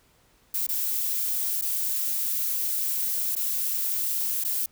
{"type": "noise with dropouts", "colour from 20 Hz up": "violet", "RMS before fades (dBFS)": -27, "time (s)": [0.54, 4.66], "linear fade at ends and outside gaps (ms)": 5, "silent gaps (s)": [[0.667, 0.688], [1.613, 1.621], [3.353, 3.363], [4.44, 4.447]], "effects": ["pink hiss -62 dBFS RMS until 4.71 s"]}